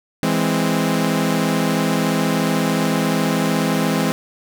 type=chord; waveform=sawtooth; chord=E augmented; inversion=none; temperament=equal; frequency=164.81 / 207.7 / 261.6 Hz; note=E3 / G#3 / B#3; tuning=0 / 0 / 0 cents; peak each=-17 dBFS; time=0.23-4.12 s; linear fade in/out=0 ms; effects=none